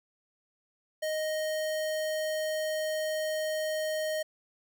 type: tone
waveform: square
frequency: 622.3 Hz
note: D#5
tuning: in tune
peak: -30 dBFS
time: 1.02-4.23 s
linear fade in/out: 10 ms
effects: none